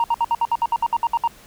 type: tone bursts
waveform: sine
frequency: 932.3 Hz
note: A#5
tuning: in tune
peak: -13 dBFS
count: 13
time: 0-1.276 s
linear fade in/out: 2 ms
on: 40 ms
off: 63 ms
effects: tanh soft clip ceiling -14 dBFS + pink hiss -47 dBFS RMS until 1.46 s